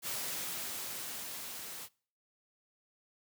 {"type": "noise with level ramp", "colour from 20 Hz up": "white", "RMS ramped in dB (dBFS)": [-37, -45], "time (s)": [0.02, 1.89], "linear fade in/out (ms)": 50, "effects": ["noise-tail reverb RT60 0.5 s tail -25 dB re dry", "high-pass 100 Hz 12 dB/octave"]}